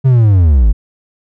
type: linear sweep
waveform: triangle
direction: down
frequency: 136.4 to 46.25 Hz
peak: -3 dBFS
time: 0.04-0.73 s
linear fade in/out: 20 ms
effects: none